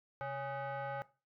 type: tone with frequency modulation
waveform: sine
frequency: 133.5 Hz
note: C3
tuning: 35 cents sharp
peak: -36 dBFS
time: 0.21-1.02 s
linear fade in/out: 0 ms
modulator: 691 Hz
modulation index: 1.8
effects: noise-tail reverb RT60 0.3 s tail -18 dB re dry + tanh soft clip ceiling -34 dBFS

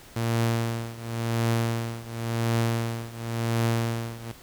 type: tone with tremolo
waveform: sawtooth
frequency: 115.5 Hz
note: A#2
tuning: 16 cents flat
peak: -17 dBFS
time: 0.16-4.32 s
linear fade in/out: 5 ms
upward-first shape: triangle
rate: 0.93 Hz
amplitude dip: 90%
effects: pink hiss -49 dBFS RMS until 4.42 s

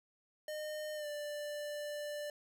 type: tone with pitch glide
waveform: square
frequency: 610 to 590.2 Hz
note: D#5 to D5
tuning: -34 to +8 cents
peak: -40 dBFS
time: 0.48-2.3 s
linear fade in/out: 2 ms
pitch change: -58 cents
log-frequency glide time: 0.95-1.07 s
effects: none

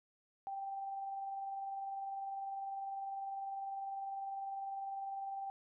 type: tone with tremolo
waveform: sine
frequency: 784 Hz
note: G5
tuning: in tune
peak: -38 dBFS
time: 0.47-5.5 s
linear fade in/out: 0 ms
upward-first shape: sine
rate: 20 Hz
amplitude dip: 30%
effects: none

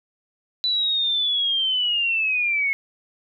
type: linear sweep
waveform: sine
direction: down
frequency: 3991 to 2173 Hz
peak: -19 dBFS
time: 0.64-2.73 s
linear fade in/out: 0 ms
effects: none

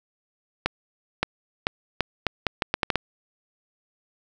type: accelerating click train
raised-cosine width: 0.3 ms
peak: -5 dBFS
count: 11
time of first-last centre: 0.66-2.957 s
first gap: 570 ms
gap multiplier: 0.77
effects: none

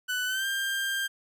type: tone with pitch glide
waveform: 30% pulse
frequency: 1493 to 1590.9 Hz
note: F#6 to G6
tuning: +15 to +25 cents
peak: -25 dBFS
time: 0.08-1.08 s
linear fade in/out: 20 ms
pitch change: +110 cents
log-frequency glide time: 0.26-0.46 s
effects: none

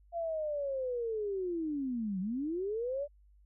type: linear two-way sweep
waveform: sine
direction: down then up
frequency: 690 to 180.4 to 592 Hz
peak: -32 dBFS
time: 0.12-3.08 s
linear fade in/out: 50 ms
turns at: 2.2 s
effects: added 50 Hz sine -59 dBFS peak until 3.45 s

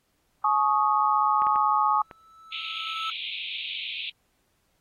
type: chord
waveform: sine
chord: Ab suspended fourth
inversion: none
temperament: equal with one note detuned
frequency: 850.5 / 1108.7 / 1244.5 Hz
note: Ab5 / Db6 / Eb6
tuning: +41 / 0 / 0 cents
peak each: -24 dBFS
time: 0.44-2.02 s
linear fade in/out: 5 ms
type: clicks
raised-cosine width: 0.5 ms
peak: -25 dBFS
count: 4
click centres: 1.42 / 1.468 / 1.559 / 2.112 s
type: tone with exponential growth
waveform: triangle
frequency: 1313 Hz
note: E6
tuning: 7 cents flat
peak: -26 dBFS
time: 1.76-3.1 s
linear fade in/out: 2 ms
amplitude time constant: 290 ms
type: band-pass noise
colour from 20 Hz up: white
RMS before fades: -34 dBFS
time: 2.52-4.1 s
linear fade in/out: 5 ms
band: 2300 to 3800 Hz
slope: 96 dB/octave
effects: pink hiss -71 dBFS RMS until 4.8 s + AAC 48 kbps

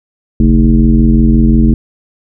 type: tone with frequency modulation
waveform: sine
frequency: 138.59 Hz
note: C#3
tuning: in tune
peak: -4 dBFS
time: 0.4-1.74 s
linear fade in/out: 2 ms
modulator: 85.7 Hz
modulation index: 1.8
effects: none

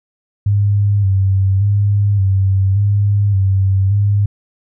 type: tone with vibrato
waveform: sine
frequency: 99.1 Hz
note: G2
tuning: 19 cents sharp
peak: -10 dBFS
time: 0.46-4.26 s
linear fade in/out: 5 ms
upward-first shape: square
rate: 0.87 Hz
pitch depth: 46 cents each way
effects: none

